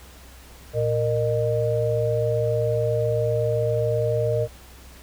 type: tone cluster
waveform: sine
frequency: 114.3 / 463.8 / 610 Hz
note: A#2 / A#4 / D#5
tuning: -34 / -9 / -34 cents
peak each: -24 dBFS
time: 0.73-4.48 s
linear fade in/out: 50 ms
effects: added 63 Hz sine -45 dBFS peak until 5.02 s + pink hiss -48 dBFS RMS until 5.02 s